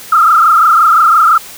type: tone with frequency modulation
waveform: sine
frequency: 1300 Hz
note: E6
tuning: 24 cents flat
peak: -4 dBFS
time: 0.12-1.38 s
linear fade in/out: 5 ms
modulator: 25.8 Hz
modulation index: 3.1
effects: white hiss -31 dBFS RMS until 1.57 s